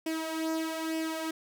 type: tone with flanger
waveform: sawtooth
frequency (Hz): 321.1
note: E4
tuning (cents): -45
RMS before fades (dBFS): -33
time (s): 0.06-1.31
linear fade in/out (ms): 5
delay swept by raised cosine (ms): 0.37 to 2.97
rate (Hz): 1.1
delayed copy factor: +0.6
effects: none